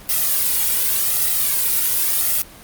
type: noise with flanger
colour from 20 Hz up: blue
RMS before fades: -18 dBFS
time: 0.09-2.42 s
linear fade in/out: 2 ms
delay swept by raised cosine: 1.5 to 2.12 ms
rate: 0.88 Hz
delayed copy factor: +0.75
effects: pink hiss -41 dBFS RMS until 2.63 s + Opus 32 kbps